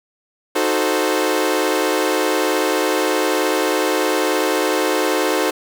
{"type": "chord", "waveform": "sawtooth", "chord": "D# diminished seventh", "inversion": "none", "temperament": "equal", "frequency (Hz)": [311.1, 370, 440, 523.3], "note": ["D#4", "F#4", "A4", "C5"], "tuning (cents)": [0, 0, 0, 0], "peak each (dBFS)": -18, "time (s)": [0.55, 5.51], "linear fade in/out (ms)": 10, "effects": ["7-bit"]}